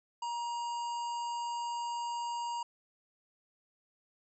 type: harmonic tone with a mistuned harmonic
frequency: 946 Hz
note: A#5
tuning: 25 cents sharp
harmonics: 1 / 3 / 5 / 7 / 8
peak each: -34 / -48 / -51 / -57 / -52 dBFS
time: 0.22-2.63 s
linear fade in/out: 5 ms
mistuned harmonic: 7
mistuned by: -25 cents
effects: none